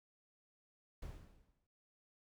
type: noise with exponential decay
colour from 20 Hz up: brown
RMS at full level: -45 dBFS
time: 1.02-1.67 s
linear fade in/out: 5 ms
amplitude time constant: 140 ms
effects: none